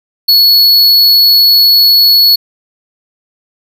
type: tone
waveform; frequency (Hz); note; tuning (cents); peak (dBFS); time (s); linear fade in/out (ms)
square; 4388; C#8; -18; -4; 0.28-2.36; 10
effects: none